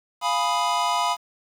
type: chord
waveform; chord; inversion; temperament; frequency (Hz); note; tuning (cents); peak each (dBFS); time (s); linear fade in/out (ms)
square; F half-diminished seventh; none; equal; 698.5 / 830.6 / 987.8 / 1244.5; F5 / Ab5 / Cb6 / Eb6; 0 / 0 / 0 / 0; -28 / -30 / -24 / -29; 0.21-1.17; 50
effects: low-pass 8000 Hz 12 dB/octave + 8-bit